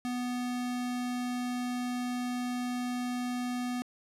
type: tone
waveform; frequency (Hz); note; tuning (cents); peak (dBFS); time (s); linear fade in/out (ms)
square; 246.9; B3; 0; -32; 0.05-3.82; 0
effects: low-pass 12000 Hz 12 dB/octave